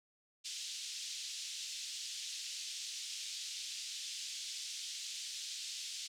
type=band-pass noise; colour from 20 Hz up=pink; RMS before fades=-44 dBFS; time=0.44-6.08 s; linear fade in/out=20 ms; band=3200 to 7400 Hz; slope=24 dB/octave; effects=none